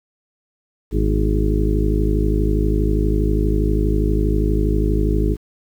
harmonic tone with a mistuned harmonic, 52.4 Hz, G#1, 16 cents sharp, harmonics 1 / 2 / 3 / 4 / 5 / 6 / 7 / 8, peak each -17 / -24 / -25 / -28 / -29 / -24 / -27 / -26 dBFS, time 0.91-5.37 s, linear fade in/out 50 ms, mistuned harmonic 5, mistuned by -84 cents, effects 8-bit

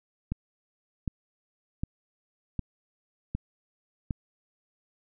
click train, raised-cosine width 5 ms, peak -17 dBFS, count 6, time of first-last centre 0.32-4.108 s, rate 1.32 Hz, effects none

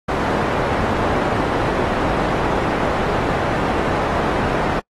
white low-pass noise, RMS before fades -20 dBFS, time 0.08-4.8 s, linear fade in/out 10 ms, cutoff 890 Hz, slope 12 dB/octave, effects noise-tail reverb RT60 0.1 s tail -26 dB re dry + AAC 32 kbps

